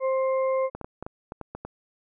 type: harmonic tone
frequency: 527 Hz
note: C5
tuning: 12 cents sharp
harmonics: 1 / 2 / 4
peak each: -22 / -31 / -41 dBFS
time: 0-0.7 s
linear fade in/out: 50 ms
type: clicks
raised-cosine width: 1 ms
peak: -21 dBFS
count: 9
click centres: 0.75 / 0.813 / 0.845 / 1.026 / 1.065 / 1.321 / 1.413 / 1.55 / 1.65 s
effects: none